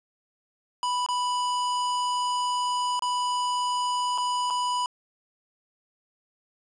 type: tone with dropouts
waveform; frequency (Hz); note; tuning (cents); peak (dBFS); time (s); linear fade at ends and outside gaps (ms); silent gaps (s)
square; 987.8; B5; 0; -25; 0.83-4.86; 1; 1.063-1.087 / 2.994-3.022 / 4.178-4.182 / 4.502-4.506
effects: resampled to 22050 Hz + 9-bit